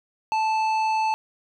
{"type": "tone with tanh clipping", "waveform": "triangle", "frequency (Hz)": 877, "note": "A5", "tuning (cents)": -6, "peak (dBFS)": -22, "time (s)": [0.32, 1.14], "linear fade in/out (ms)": 0, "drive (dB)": 15, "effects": []}